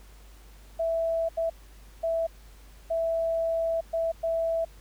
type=tone bursts at uneven times; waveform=sine; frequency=659.3 Hz; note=E5; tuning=in tune; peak=-24 dBFS; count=6; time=0.79-1.29 / 1.37-1.5 / 2.03-2.27 / 2.9-3.81 / 3.93-4.12 / 4.23-4.65 s; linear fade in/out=10 ms; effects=added 50 Hz sine -48 dBFS peak until 4.8 s + pink hiss -57 dBFS RMS until 4.8 s